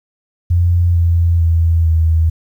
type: tone with pitch steps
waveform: sine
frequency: 87 / 84.91 / 82.88 / 80.89 Hz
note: F2 / F2 / E2 / E2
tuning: -6 / -48 / +10 / -32 cents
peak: -9 dBFS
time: 0.5-2.3 s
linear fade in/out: 10 ms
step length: 450 ms
effects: 8-bit